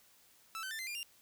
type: tone with pitch steps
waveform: sawtooth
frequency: 1318.5 / 1532.2 / 1780.4 / 2069 / 2404 / 2794 Hz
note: E6 / G6 / A6 / C7 / D7 / F7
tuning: 0 / -40 / +20 / -20 / +40 / 0 cents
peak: -36 dBFS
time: 0.55-1.03 s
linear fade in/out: 0 ms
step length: 80 ms
effects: white hiss -65 dBFS RMS until 1.21 s